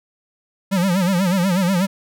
square tone with vibrato, 184.6 Hz, F#3, 4 cents flat, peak -16 dBFS, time 0.71-1.87 s, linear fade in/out 20 ms, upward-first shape sine, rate 8.2 Hz, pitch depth 130 cents each way, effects none

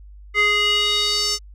square tone with band-pass filter sweep, 415.3 Hz, G#4, in tune, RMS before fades -19 dBFS, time 0.34-1.39 s, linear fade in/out 50 ms, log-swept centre 2000 to 5700 Hz, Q 3.8, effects added 50 Hz sine -39 dBFS peak until 1.54 s

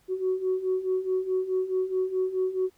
sine beating tone pair, 370 / 374.7 Hz, F#4 / F#4, 0 / +22 cents, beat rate 4.7 Hz, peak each -29 / -25 dBFS, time 0.08-2.7 s, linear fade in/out 50 ms, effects tanh soft clip ceiling -18 dBFS + pink hiss -65 dBFS RMS until 2.77 s

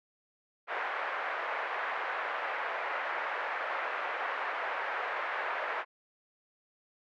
white band-pass noise, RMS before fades -35 dBFS, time 0.67-5.85 s, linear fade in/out 50 ms, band 520 to 1900 Hz, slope 24 dB/octave, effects none

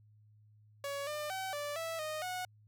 sawtooth tone with pitch steps, 562 / 599 / 763 / 584 / 656 / 618 / 732 Hz, C#5 / D5 / G5 / D5 / E5 / D#5 / F#5, +24 / +34 / -47 / -10 / -9 / -12 / -19 cents, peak -33 dBFS, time 0.84-2.45 s, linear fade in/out 2 ms, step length 230 ms, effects added 106 Hz sine -60 dBFS peak until 2.67 s

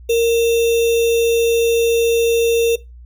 sine tone with sample-and-hold, 463.8 Hz, A#4, 9 cents flat, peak -11 dBFS, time 0.09-2.76 s, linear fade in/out 10 ms, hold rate 3150 Hz, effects noise-tail reverb RT60 0.2 s tail -18 dB re dry + added 60 Hz sine -36 dBFS peak until 3.05 s

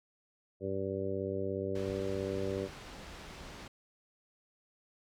harmonic tone, 97 Hz, G2, 18 cents flat, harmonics 1 / 2 / 3 / 4 / 5 / 6, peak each -41 / -42 / -42 / -37 / -39 / -41 dBFS, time 0.6-2.69 s, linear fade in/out 50 ms
pink low-pass noise, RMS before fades -48 dBFS, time 1.75-3.68 s, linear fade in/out 5 ms, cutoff 5400 Hz, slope 12 dB/octave
effects none

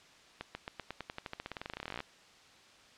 accelerating click train, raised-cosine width 0.3 ms, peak -23 dBFS, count 30, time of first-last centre 0.41-2.004 s, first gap 140 ms, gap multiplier 0.92, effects white hiss -59 dBFS RMS until 2.97 s + low-pass 5000 Hz 12 dB/octave

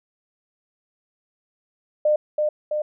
sine tone with echo, 604 Hz, D5, 48 cents sharp, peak -15 dBFS, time 2.05-2.16 s, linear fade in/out 5 ms, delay 330 ms, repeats 2, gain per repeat -3 dB, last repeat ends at 2.82 s, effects none

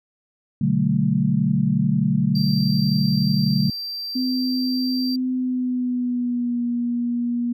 sine chord, B minor seventh, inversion none, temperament equal with one note detuned, 123.47 / 146.83 / 188.88 / 220 Hz, B2 / D3 / F#3 / A3, 0 / 0 / +36 / 0 cents, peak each -27 / -21 / -21 / -22 dBFS, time 0.61-3.7 s, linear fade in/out 5 ms
triangle tone, 4699 Hz, D8, in tune, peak -26 dBFS, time 2.35-5.16 s, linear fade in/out 5 ms
sine tone with pitch glide, 255.5 to 239.8 Hz, C4 to A#3, -41 to +49 cents, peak -20 dBFS, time 4.15-7.53 s, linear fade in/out 10 ms, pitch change -110 cents, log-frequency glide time 5.31-6.63 s
effects none

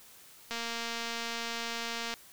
click train, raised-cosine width 0.2 ms, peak -19 dBFS, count 379, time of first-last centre 0.51-2.139 s, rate 232 Hz, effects white hiss -55 dBFS RMS until 2.32 s

